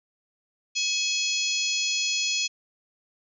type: harmonic tone with a mistuned harmonic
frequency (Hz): 850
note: G#5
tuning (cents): +40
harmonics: 3 / 4 / 5 / 6 / 7 / 8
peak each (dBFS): -29 / -30 / -31 / -32 / -32 / -33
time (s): 0.75-2.48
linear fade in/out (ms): 20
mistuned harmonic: 4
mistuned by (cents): -40
effects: none